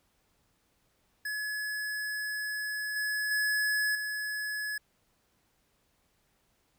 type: tone with level steps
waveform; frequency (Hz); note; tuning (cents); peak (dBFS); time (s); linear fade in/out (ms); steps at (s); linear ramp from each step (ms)
square; 1700; G#6; +40; -33 / -30 / -27 / -33; 1.25-4.78; 5; 2.96 / 3.31 / 3.95; 2
effects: pink hiss -72 dBFS RMS until 6.78 s